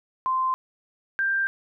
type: tone pair in turn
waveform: sine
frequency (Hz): 1040 / 1582.7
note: C6 / G6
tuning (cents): -11 / +16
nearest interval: perfect fifth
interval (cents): 727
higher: second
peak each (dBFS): -21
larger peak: neither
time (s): 0.26-0.54 / 1.19-1.47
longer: neither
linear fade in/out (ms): 0
effects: none